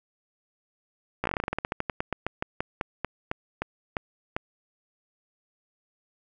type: slowing click train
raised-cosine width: 0.5 ms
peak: -12 dBFS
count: 27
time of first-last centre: 1.24-4.365 s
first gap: 15 ms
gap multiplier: 1.14
effects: none